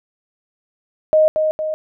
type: tone with echo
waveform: sine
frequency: 622.3 Hz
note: D#5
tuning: in tune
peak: -9 dBFS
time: 1.13-1.28 s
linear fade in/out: 0 ms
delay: 230 ms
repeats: 2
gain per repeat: -5 dB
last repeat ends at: 1.74 s
effects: none